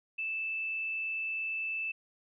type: tone with frequency modulation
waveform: sine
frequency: 2637 Hz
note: E7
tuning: in tune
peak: -32 dBFS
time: 0.18-1.92 s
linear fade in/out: 10 ms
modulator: 89 Hz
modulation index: 0.24
effects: none